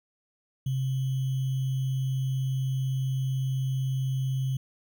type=tone with sample-and-hold; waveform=sine; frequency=132.1 Hz; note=C3; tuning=17 cents sharp; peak=-25 dBFS; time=0.66-4.57 s; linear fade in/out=5 ms; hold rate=3150 Hz; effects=none